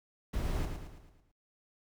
brown noise with echo, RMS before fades -33 dBFS, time 0.33-0.66 s, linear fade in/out 10 ms, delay 110 ms, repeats 6, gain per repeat -6 dB, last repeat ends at 1.32 s, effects noise-tail reverb RT60 0.1 s tail -25 dB re dry

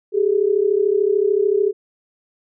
sine tone pair together, 390.4 / 423.9 Hz, G4 / G#4, -7 / +35 cents, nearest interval minor second, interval 142 cents, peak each -17 dBFS, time 0.12-1.73 s, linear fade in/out 50 ms, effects none

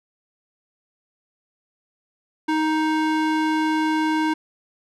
square tone with band-pass filter, 312.7 Hz, D#4, 9 cents sharp, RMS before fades -21 dBFS, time 2.48-4.34 s, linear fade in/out 10 ms, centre 970 Hz, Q 0.57, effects none

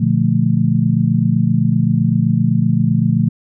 sine chord, Bb major seventh, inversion none, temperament equal with one note detuned, 119.06 / 146.83 / 174.61 / 220 Hz, Bb2 / D3 / F3 / A3, +37 / 0 / 0 / 0 cents, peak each -17 dBFS, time 0-3.29 s, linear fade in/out 10 ms, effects none

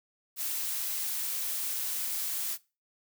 blue noise, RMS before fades -33 dBFS, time 0.36-2.58 s, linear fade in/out 50 ms, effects noise-tail reverb RT60 0.3 s tail -21 dB re dry

